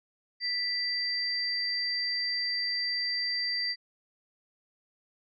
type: tone pair together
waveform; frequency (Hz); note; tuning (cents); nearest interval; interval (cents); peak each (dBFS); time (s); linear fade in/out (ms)
sine; 1975.5 / 4699; B6 / D8; 0 / 0; octave + minor third; 1500; -34 / -29; 0.4-3.76; 50
effects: none